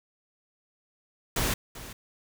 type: noise with echo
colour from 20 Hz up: pink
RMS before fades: -27 dBFS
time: 1.36-1.54 s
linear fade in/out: 5 ms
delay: 390 ms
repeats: 1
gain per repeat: -15 dB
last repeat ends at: 1.93 s
effects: none